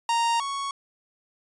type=tone pair in turn; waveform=45% pulse; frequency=930 / 1110 Hz; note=A#5 / C#6; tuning=-4 / +2 cents; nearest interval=minor third; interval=306 cents; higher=second; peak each=-21 / -28 dBFS; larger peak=first; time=0.09-0.4 / 0.4-0.71 s; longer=neither; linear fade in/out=2 ms; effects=resampled to 22050 Hz